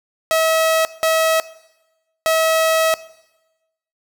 sawtooth tone bursts at uneven times, 644 Hz, E5, 41 cents flat, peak -10 dBFS, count 3, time 0.31-0.85 / 1.03-1.4 / 2.26-2.94 s, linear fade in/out 0 ms, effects noise-tail reverb RT60 1.0 s tail -18 dB re dry

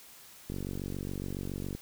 click train, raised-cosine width 3 ms, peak -24 dBFS, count 60, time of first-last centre 0.5-1.75 s, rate 47.2 Hz, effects white hiss -53 dBFS RMS until 1.81 s

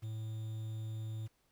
triangle tone with quantisation, 110 Hz, A2, in tune, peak -36 dBFS, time 0.02-1.28 s, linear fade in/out 20 ms, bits 10, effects pink hiss -75 dBFS RMS until 1.51 s

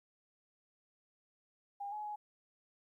sine tone with pitch steps, 806 / 844 / 838 Hz, G5 / G#5 / G#5, +48 / +28 / +15 cents, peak -39 dBFS, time 1.8-2.16 s, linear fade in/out 10 ms, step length 120 ms, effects 13-bit

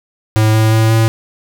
square tone with pitch steps, 109 / 110.08 / 111.16 / 112.26 Hz, A2 / A2 / A2 / A2, -16 / +1 / +18 / +35 cents, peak -9 dBFS, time 0.36-1.08 s, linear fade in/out 0 ms, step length 180 ms, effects none

